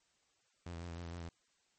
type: tone with vibrato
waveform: sawtooth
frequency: 85.3 Hz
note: F2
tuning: 40 cents flat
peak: -39 dBFS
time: 0.66-1.29 s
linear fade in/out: 5 ms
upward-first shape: sine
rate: 6.5 Hz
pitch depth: 44 cents each way
effects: white hiss -75 dBFS RMS until 1.78 s + MP3 32 kbps